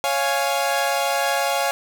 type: chord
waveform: sawtooth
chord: Db major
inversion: none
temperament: equal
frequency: 554.4 / 698.5 / 830.6 Hz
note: Db5 / F5 / Ab5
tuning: 0 / 0 / 0 cents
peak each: -20 dBFS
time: 0.04-1.71 s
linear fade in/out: 0 ms
effects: none